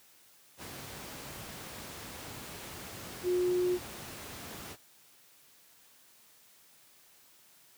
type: tone in noise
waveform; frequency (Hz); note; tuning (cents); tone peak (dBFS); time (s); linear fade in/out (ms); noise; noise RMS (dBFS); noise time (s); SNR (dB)
sine; 360; F#4; -47; -26; 3.23-3.79; 50; pink; -44; 0.57-4.77; +15
effects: white hiss -61 dBFS RMS until 7.77 s + high-pass 80 Hz 12 dB/octave